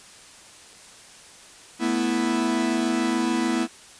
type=chord; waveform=45% pulse; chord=A suspended second; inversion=none; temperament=equal; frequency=220 / 246.9 / 329.6 Hz; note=A3 / B3 / E4; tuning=0 / 0 / 0 cents; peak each=-28 / -25 / -25 dBFS; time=1.79-3.68 s; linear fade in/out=50 ms; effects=white hiss -47 dBFS RMS until 3.99 s + resampled to 22050 Hz